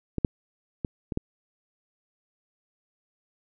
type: clicks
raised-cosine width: 3 ms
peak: -14 / -7 / -15 / -18 / -13 dBFS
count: 5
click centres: 0.183 / 0.248 / 0.848 / 1.122 / 1.174 s
effects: none

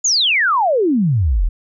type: exponential sweep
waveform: sine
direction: down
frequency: 7200 to 34.65 Hz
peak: -12 dBFS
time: 0.04-1.49 s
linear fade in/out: 10 ms
effects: none

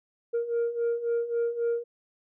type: beating tone pair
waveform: sine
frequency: 466.2 / 469.9 Hz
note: A#4 / A#4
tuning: 0 / +14 cents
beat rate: 3.7 Hz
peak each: -29 / -25 dBFS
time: 0.33-1.84 s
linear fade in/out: 20 ms
effects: tanh soft clip ceiling -22 dBFS

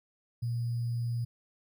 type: tone with sample-and-hold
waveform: sine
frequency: 118.5 Hz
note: A#2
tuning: 29 cents sharp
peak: -29 dBFS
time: 0.42-1.25 s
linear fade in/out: 10 ms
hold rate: 4900 Hz
effects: none

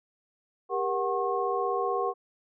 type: tone cluster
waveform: sine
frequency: 398.7 / 474.5 / 742 / 1084 Hz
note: G4 / A#4 / F#5 / C#6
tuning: +29 / +31 / +5 / -39 cents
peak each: -31 dBFS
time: 0.69-2.14 s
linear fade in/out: 50 ms
effects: none

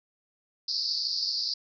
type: band-pass noise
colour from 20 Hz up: pink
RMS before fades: -30 dBFS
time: 0.68-1.54 s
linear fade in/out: 5 ms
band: 4400 to 5100 Hz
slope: 96 dB/octave
effects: none

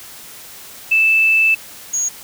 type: tone pair in turn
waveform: sine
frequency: 2637 / 6645 Hz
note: E7 / G#8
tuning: 0 / 0 cents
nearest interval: octave + major third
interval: 1600 cents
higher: second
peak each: -10 / -16 dBFS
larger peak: first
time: 0.91-1.55 / 1.93-2.09 s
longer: first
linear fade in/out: 10 ms
effects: white hiss -37 dBFS RMS until 2.23 s

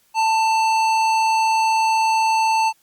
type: tone with hard clipping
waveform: sine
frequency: 888 Hz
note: A5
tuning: 16 cents sharp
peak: -17 dBFS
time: 0.14-2.73 s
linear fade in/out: 50 ms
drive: 14 dB
effects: white hiss -60 dBFS RMS until 2.82 s + Opus 48 kbps

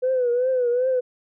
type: tone with vibrato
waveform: sine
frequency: 499.4 Hz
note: B4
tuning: 19 cents sharp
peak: -17 dBFS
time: 0.02-1.01 s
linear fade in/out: 20 ms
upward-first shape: triangle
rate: 2.6 Hz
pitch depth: 93 cents each way
effects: tanh soft clip ceiling -14 dBFS

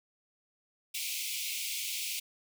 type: high-pass noise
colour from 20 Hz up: pink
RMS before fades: -36 dBFS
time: 0.94-2.2 s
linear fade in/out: 10 ms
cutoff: 2200 Hz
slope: 96 dB/octave
effects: none

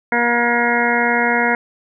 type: harmonic tone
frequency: 238.1 Hz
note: A#3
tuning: 37 cents sharp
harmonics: 1 / 2 / 3 / 4 / 6 / 7 / 8 / 9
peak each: -22 / -22 / -22 / -22 / -22 / -22 / -22 / -22 dBFS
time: 0.12-1.55 s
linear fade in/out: 2 ms
effects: none

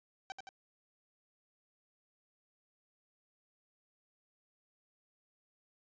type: tone with echo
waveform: sawtooth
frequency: 774 Hz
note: G5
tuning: 22 cents flat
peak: -36 dBFS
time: 0.3-0.32 s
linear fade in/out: 0 ms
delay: 85 ms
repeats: 2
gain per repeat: -4 dB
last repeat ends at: 0.49 s
effects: resampled to 16000 Hz

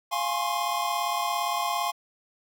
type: chord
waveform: square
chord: Db major seventh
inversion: first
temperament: equal with one note detuned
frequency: 698.5 / 830.6 / 1046.5 / 1084 Hz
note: F5 / Ab5 / C6 / Db6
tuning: 0 / 0 / 0 / -39 cents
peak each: -32 dBFS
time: 0.11-1.92 s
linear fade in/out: 20 ms
effects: none

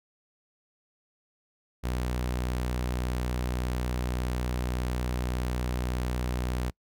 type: tone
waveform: sawtooth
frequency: 61.74 Hz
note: B1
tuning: in tune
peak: -24 dBFS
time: 1.83-6.71 s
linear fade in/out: 20 ms
effects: noise-tail reverb RT60 0.1 s tail -26 dB re dry

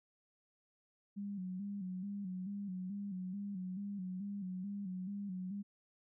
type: tone with vibrato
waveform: sine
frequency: 192.7 Hz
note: G3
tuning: 29 cents flat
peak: -39 dBFS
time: 1.16-5.63 s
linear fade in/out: 20 ms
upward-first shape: square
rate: 2.3 Hz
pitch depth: 79 cents each way
effects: none

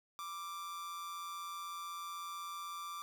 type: tone with amplitude modulation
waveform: 45% pulse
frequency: 1177 Hz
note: D6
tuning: 3 cents sharp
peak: -40 dBFS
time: 0.19-3.02 s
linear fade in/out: 0 ms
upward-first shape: sine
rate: 176 Hz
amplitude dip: 45%
effects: none

